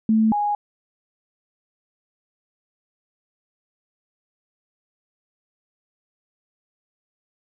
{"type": "tone pair in turn", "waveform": "sine", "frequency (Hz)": [220, 827], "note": ["A3", "G#5"], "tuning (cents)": [0, -8], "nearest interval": "octave + major seventh", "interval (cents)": 2292, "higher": "second", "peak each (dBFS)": [-14, -19], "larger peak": "first", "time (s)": [[0.09, 0.32], [0.32, 0.55]], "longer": "neither", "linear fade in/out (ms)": 2, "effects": []}